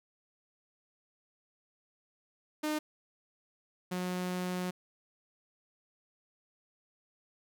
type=tone pair in turn; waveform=sawtooth; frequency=304.9 / 181.29 Hz; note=D#4 / F#3; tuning=-35 / -35 cents; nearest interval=major sixth; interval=900 cents; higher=first; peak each=-27 / -29 dBFS; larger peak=first; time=2.63-2.79 / 3.91-4.71 s; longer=second; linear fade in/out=10 ms; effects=none